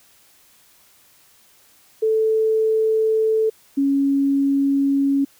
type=tone pair in turn; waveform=sine; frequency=439.8 / 277.1 Hz; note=A4 / C#4; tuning=-1 / -1 cents; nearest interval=minor sixth; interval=800 cents; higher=first; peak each=-15 dBFS; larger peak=neither; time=2.02-3.5 / 3.77-5.25 s; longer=neither; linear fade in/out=10 ms; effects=white hiss -54 dBFS RMS until 5.39 s